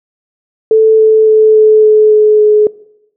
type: tone with pitch steps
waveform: sine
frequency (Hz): 440 / 437.2 / 434.4 / 431.7 / 429 / 426.2 / 423.5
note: A4 / A4 / A4 / A4 / A4 / G#4 / G#4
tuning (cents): 0 / -11 / -22 / -33 / -44 / +45 / +34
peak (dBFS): -3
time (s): 0.71-2.67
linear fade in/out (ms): 2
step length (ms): 280
effects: noise-tail reverb RT60 0.8 s tail -21 dB re dry